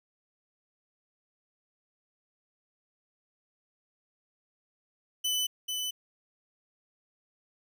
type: tone with echo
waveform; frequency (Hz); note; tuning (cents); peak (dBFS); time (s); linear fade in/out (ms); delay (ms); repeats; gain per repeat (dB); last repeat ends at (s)
sawtooth; 3002; F#7; +24; -24; 5.24-5.47; 10; 440; 1; -4; 5.91
effects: none